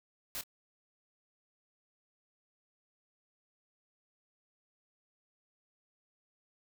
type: noise with echo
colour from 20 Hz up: white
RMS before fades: -39 dBFS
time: 0.35-0.41 s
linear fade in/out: 0 ms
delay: 26 ms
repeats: 1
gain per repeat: -15 dB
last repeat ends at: 0.436 s
effects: none